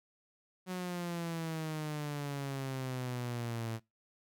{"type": "exponential sweep", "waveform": "sawtooth", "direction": "down", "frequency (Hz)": [185, 111.7], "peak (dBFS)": -32, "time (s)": [0.66, 3.8], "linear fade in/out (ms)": 50, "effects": ["noise-tail reverb RT60 0.2 s tail -22 dB re dry"]}